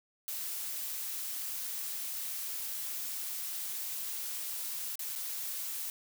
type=noise with dropouts; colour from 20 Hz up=blue; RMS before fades=-38 dBFS; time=0.28-5.9 s; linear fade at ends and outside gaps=0 ms; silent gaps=4.955-4.993 / 5.153-5.159 s; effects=none